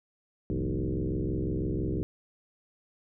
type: tone with frequency modulation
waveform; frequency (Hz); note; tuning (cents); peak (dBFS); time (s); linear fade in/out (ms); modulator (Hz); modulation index
sine; 110; A2; 0; -27; 0.5-2.03; 0; 66; 4.6
effects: none